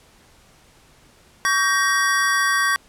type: chord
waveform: square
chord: G diminished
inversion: second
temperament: just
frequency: 1128.9 / 1568 / 1881.6 Hz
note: Db6 / G6 / Bb6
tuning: +31 / 0 / +16 cents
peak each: -22 dBFS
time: 1.45-2.76 s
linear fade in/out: 0 ms
effects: pink hiss -53 dBFS RMS until 2.88 s + low-pass 11000 Hz 12 dB/octave